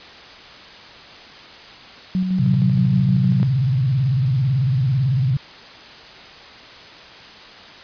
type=tone with tremolo; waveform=sine; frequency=185 Hz; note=F#3; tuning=in tune; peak=-16 dBFS; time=2.15-3.43 s; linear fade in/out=0 ms; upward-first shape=square; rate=6.4 Hz; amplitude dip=35%
type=tone with vibrato; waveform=sine; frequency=130.81 Hz; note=C3; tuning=in tune; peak=-15 dBFS; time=2.39-5.37 s; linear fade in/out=5 ms; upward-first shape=square; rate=18 Hz; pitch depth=140 cents each way
effects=white hiss -40 dBFS RMS until 7.83 s + resampled to 11025 Hz